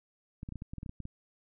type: clicks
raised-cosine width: 5 ms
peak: -28 dBFS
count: 12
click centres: 0.431 / 0.489 / 0.523 / 0.557 / 0.621 / 0.735 / 0.783 / 0.831 / 0.862 / 0.894 / 1.003 / 1.054 s
effects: none